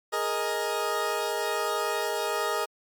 20% pulse chord, Ab suspended second, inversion none, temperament equal, 415.3 / 466.2 / 622.3 Hz, Ab4 / Bb4 / Eb5, 0 / 0 / 0 cents, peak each -26 dBFS, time 0.12-2.66 s, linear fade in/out 20 ms, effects MP3 96 kbps

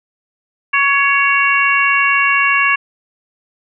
harmonic tone with a mistuned harmonic, 559 Hz, C#5, 14 cents sharp, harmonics 2 / 3 / 4 / 5, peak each -16 / -16 / -16 / -16 dBFS, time 0.73-2.76 s, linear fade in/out 10 ms, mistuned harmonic 5, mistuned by -30 cents, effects none

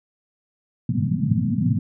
pink band-pass noise, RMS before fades -21 dBFS, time 0.89-1.79 s, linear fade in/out 5 ms, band 100 to 250 Hz, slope 96 dB/octave, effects none

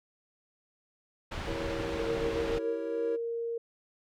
pink low-pass noise, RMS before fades -37 dBFS, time 1.31-2.59 s, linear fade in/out 10 ms, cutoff 3300 Hz, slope 12 dB/octave
triangle chord, E diminished seventh, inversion none, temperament equal, 329.6 / 392 / 466.2 / 554.4 Hz, E4 / G4 / Bb4 / Db5, 0 / 0 / 0 / 0 cents, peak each -36 / -42 / -36 / -37 dBFS, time 1.46-3.17 s, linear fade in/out 20 ms
sine tone with pitch glide, 459.1 to 464.7 Hz, A#4 to A#4, -26 to -5 cents, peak -31 dBFS, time 1.99-3.58 s, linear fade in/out 5 ms, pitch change +21 cents, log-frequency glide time 2.64-2.84 s
effects none

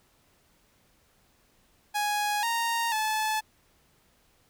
sawtooth tone with pitch steps, 831 / 928 / 866 Hz, G#5 / A#5 / A5, +1 / -8 / -28 cents, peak -22 dBFS, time 1.94-3.41 s, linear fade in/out 20 ms, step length 490 ms, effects pink hiss -65 dBFS RMS until 4.49 s

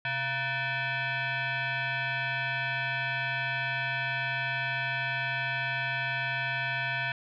sine tone with frequency modulation, 129.5 Hz, C3, 17 cents flat, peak -28 dBFS, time 0.05-7.12 s, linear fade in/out 2 ms, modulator 818 Hz, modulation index 3.2, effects none

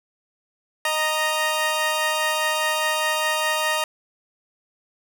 15% pulse tone pair together, 619.9 / 932.3 Hz, D#5 / A#5, -7 / 0 cents, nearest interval perfect fifth, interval 707 cents, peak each -17 dBFS, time 0.85-3.84 s, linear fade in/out 2 ms, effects none

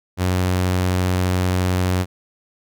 sawtooth tone, 91.5 Hz, F#2, 19 cents flat, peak -13 dBFS, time 0.17-2.06 s, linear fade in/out 50 ms, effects none

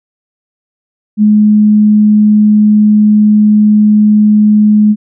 sine tone, 211.1 Hz, G#3, 29 cents sharp, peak -3 dBFS, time 1.17-4.96 s, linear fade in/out 50 ms, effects none

